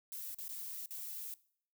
violet noise with dropouts, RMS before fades -44 dBFS, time 0.12-1.34 s, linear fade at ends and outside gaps 1 ms, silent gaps 0.346-0.385 / 0.481-0.491 / 0.86-0.907 s, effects noise-tail reverb RT60 0.6 s tail -21 dB re dry

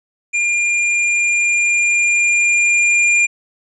square tone with level ramp, 2404 Hz, D7, 40 cents sharp, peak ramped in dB -15 to -11 dBFS, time 0.33-3.27 s, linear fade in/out 20 ms, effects resampled to 22050 Hz

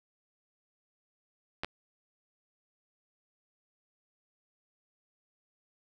clicks, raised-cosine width 0.3 ms, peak -17 / -19 dBFS, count 2, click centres 1.635 / 1.646 s, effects none

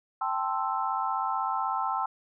sine chord, A minor seventh, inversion third, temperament equal, 784 / 880 / 1046.5 / 1318.5 Hz, G5 / A5 / C6 / E6, 0 / 0 / 0 / 0 cents, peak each -32 dBFS, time 0.21-2.06 s, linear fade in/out 5 ms, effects none

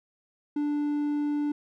triangle tone, 293.6 Hz, D4, in tune, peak -23 dBFS, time 0.56-1.52 s, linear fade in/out 5 ms, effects none

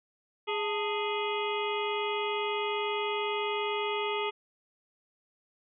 harmonic tone with a mistuned harmonic, 415.3 Hz, G#4, in tune, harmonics 1 / 2 / 3 / 5 / 6 / 7 / 8, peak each -32 / -35 / -37 / -39 / -40 / -40 / -41 dBFS, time 0.47-4.31 s, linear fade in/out 20 ms, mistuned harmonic 2, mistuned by +110 cents, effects none

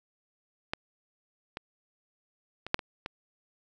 clicks, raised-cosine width 0.3 ms, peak -14 / -20 / -22 / -6 / -22 / -19 dBFS, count 6, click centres 0.735 / 1.571 / 2.666 / 2.744 / 2.792 / 3.061 s, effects none

